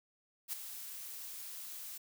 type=noise with ADSR envelope; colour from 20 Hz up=blue; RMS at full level=-36 dBFS; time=0.48-1.98 s; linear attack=50 ms; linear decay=5 ms; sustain=-10 dB; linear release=8 ms; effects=none